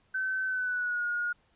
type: tone with pitch glide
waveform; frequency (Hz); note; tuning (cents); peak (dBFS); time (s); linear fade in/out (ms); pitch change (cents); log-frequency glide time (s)
sine; 1530 to 1435.8; G6 to F6; -42 to +48; -28; 0.14-1.33; 10; -110; 0.46-1.05
effects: pink hiss -68 dBFS RMS until 1.55 s + resampled to 8000 Hz